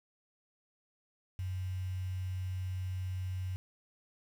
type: tone with quantisation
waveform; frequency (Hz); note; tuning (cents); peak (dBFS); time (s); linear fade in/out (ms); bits
sine; 92.5; F#2; 0; -34; 1.39-3.56; 0; 9
effects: none